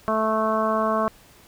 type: harmonic tone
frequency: 219 Hz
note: A3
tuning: 8 cents flat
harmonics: 1 / 2 / 3 / 4 / 5 / 6 / 7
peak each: -27 / -29 / -24 / -34 / -24 / -31 / -37 dBFS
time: 0.08-1.08 s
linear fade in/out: 0 ms
effects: pink hiss -52 dBFS RMS until 1.47 s